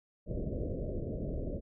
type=low-pass noise; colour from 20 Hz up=pink; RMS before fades=-36 dBFS; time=0.26-1.61 s; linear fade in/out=50 ms; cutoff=630 Hz; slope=96 dB/octave; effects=none